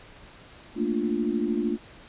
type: chord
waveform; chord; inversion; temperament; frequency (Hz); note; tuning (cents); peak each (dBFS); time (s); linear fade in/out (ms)
sine; Bb major seventh; third; equal; 220 / 233.1 / 293.7 / 349.2; A3 / Bb3 / D4 / F4; 0 / 0 / 0 / 0; -29; 0.75-1.78; 50
effects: pink hiss -49 dBFS RMS until 2.08 s + resampled to 8000 Hz